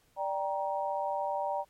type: chord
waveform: sine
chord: G minor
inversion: second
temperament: just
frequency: 588 / 784 / 940.8 Hz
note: D5 / G5 / Bb5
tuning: +2 / 0 / +16 cents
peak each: -34 dBFS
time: 0.16-1.65 s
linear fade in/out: 50 ms
effects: pink hiss -68 dBFS RMS until 1.69 s + MP3 64 kbps